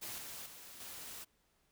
white noise with level steps, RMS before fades -44 / -47 / -53 / -48 dBFS, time 0.01-1.25 s, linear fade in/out 20 ms, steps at 0.18 / 0.46 / 0.8 s, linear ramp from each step 2 ms, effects pink hiss -75 dBFS RMS until 1.71 s

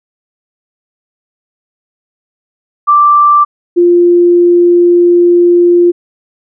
sine tone pair in turn, 1174.7 / 349.2 Hz, D6 / F4, 0 / 0 cents, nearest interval octave + major sixth, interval 2100 cents, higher first, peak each -3 dBFS, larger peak neither, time 2.87-3.45 / 3.76-5.92 s, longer second, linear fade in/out 20 ms, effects none

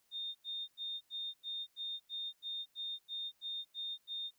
sine tone bursts, 3651 Hz, A#7, 37 cents flat, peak -38 dBFS, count 13, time 0.11-4.31 s, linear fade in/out 50 ms, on 240 ms, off 90 ms, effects white hiss -75 dBFS RMS until 4.38 s

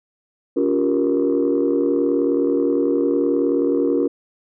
sine chord, G half-diminished seventh, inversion second, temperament just, 282.2 / 352.8 / 392 / 470.4 Hz, Db4 / F4 / G4 / Bb4, +31 / +18 / 0 / +16 cents, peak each -19 / -20 / -24 / -20 dBFS, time 0.56-4.08 s, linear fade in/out 10 ms, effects tanh soft clip ceiling -9 dBFS

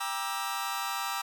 sawtooth chord, E half-diminished seventh, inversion first, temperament just, 791.1 / 949.3 / 1186.7 / 1318.5 Hz, G5 / Bb5 / D6 / E6, +16 / +31 / +18 / 0 cents, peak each -33 dBFS, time 0-1.22 s, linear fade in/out 10 ms, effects none

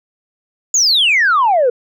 sine exponential sweep, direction down, 7040 to 466.2 Hz, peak -8 dBFS, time 0.74-1.7 s, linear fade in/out 5 ms, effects tanh soft clip ceiling -6 dBFS

